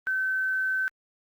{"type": "tone with quantisation", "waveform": "sine", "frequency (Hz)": 1533, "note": "G6", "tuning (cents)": -39, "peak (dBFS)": -24, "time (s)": [0.07, 0.88], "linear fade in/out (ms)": 0, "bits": 9, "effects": ["Opus 32 kbps"]}